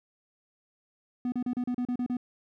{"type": "tone bursts", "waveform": "triangle", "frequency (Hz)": 246.9, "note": "B3", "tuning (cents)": 0, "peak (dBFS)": -25, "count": 9, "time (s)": [1.25, 2.169], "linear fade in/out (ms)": 2, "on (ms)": 71, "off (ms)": 35, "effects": []}